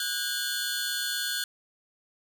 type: tone cluster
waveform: sawtooth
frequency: 1472 / 1609 / 3476 / 4308 Hz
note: F#6 / G6 / A7 / C8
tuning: -9 / +45 / -22 / +50 cents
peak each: -31 dBFS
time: 0-1.44 s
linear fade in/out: 2 ms
effects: none